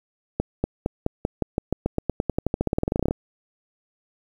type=accelerating click train; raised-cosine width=2 ms; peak=-8 dBFS; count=29; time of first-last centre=0.4-3.109 s; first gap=240 ms; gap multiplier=0.92; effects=8-bit